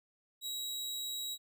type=tone; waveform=sawtooth; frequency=3856 Hz; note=B7; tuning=42 cents flat; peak=-34 dBFS; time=0.41-1.38 s; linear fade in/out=50 ms; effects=none